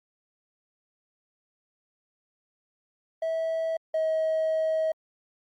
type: tone pair in turn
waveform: triangle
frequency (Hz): 650 / 636.6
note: E5 / D#5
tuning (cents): -24 / +39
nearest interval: unison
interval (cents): 37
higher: first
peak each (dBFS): -23 / -20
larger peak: second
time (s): 3.22-3.77 / 3.94-4.92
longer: second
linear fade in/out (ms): 5
effects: tanh soft clip ceiling -19 dBFS + Opus 48 kbps